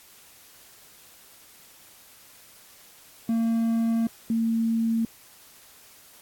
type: tone pair in turn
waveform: triangle / sine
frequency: 228.2 / 227.2 Hz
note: A#3 / A#3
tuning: -37 / -44 cents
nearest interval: unison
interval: 7 cents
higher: first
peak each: -19 / -21 dBFS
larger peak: first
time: 3.29-4.07 / 4.3-5.05 s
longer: first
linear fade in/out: 2 ms
effects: white hiss -52 dBFS RMS until 6.21 s + AAC 64 kbps